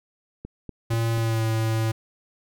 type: click train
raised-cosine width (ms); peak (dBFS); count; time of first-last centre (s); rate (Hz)
3; -22; 4; 0.45-1.178; 4.12
type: tone with pitch glide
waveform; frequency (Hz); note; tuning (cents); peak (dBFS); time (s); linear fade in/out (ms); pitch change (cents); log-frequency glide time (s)
square; 114.6 to 111.72; A#2 to A2; -29 to +27; -22; 0.9-1.92; 10; -44; 1.14-1.46
effects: none